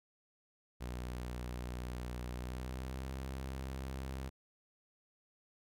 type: tone with pitch glide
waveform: sawtooth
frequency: 61.3 to 66.08 Hz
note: B1 to C2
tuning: -12 to +18 cents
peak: -36 dBFS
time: 0.8-4.3 s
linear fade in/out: 20 ms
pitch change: +130 cents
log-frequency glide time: 2.33-3.1 s
effects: none